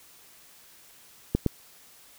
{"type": "clicks", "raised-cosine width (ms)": 3, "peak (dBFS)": -9, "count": 2, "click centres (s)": [1.35, 1.463], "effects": ["white hiss -54 dBFS RMS until 2.18 s"]}